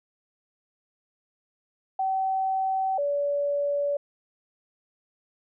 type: tone pair in turn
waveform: sine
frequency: 765 / 573.1 Hz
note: G5 / D5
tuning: -42 / -42 cents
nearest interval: perfect fourth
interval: 500 cents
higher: first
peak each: -23 dBFS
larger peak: neither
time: 1.99-2.98 / 2.98-3.97 s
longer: neither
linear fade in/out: 5 ms
effects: none